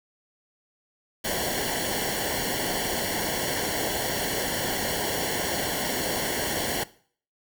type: noise with comb filter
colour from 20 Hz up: pink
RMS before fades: -28 dBFS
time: 1.24-6.84 s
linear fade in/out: 10 ms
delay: 0.8 ms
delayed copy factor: -0.8
effects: noise-tail reverb RT60 0.5 s tail -19 dB re dry